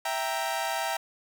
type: chord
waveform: sawtooth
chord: E diminished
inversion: none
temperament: equal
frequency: 659.3 / 784 / 932.3 Hz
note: E5 / G5 / Bb5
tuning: 0 / 0 / 0 cents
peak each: -29 / -28 / -29 dBFS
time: 0.05-0.97 s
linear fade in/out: 5 ms
effects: none